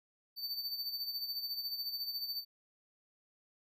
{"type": "tone with tremolo", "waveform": "square", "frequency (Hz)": 4563, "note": "C#8", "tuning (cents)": 49, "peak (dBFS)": -35, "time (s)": [0.36, 2.45], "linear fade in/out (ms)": 50, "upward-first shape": "sine", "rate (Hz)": 14, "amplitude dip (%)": 60, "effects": []}